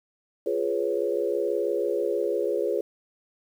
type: chord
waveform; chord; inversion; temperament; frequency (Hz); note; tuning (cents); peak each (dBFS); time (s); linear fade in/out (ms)
sine; C# dominant seventh; first; equal; 349.2 / 415.3 / 493.9 / 554.4; E#4 / G#4 / B4 / C#5; 0 / 0 / 0 / 0; -30 / -27 / -29 / -30; 0.46-2.81; 5
effects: 9-bit